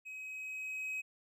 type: tone with level ramp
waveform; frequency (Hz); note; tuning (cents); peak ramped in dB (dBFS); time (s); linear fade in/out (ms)
triangle; 2539; D#7; +34; -42 to -34; 0.05-1.02; 20
effects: none